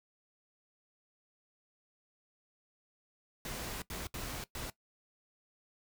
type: noise bursts at uneven times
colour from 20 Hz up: pink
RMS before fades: -41 dBFS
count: 4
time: 3.45-3.82 / 3.9-4.07 / 4.14-4.44 / 4.55-4.7 s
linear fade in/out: 2 ms
effects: noise-tail reverb RT60 0.1 s tail -18 dB re dry